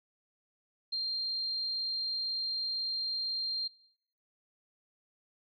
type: tone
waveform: sine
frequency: 4186 Hz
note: C8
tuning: in tune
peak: -31 dBFS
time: 0.92-3.68 s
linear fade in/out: 10 ms
effects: noise-tail reverb RT60 0.8 s tail -23 dB re dry